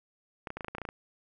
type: clicks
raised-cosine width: 0.5 ms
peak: -22 dBFS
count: 11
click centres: 0.472 / 0.504 / 0.57 / 0.608 / 0.646 / 0.683 / 0.75 / 0.783 / 0.817 / 0.852 / 0.889 s
effects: none